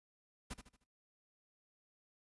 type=noise with echo; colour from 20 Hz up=pink; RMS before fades=-44 dBFS; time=0.5-0.54 s; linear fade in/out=10 ms; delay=76 ms; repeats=4; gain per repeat=-8 dB; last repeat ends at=0.844 s; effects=noise-tail reverb RT60 0.3 s tail -22 dB re dry + resampled to 24000 Hz